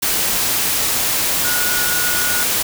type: tone in noise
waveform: sine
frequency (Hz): 1452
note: F#6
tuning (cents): -33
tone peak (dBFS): -22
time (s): 1.44-2.44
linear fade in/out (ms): 10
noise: white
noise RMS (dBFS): -18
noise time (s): 0.02-2.63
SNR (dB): -7
effects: none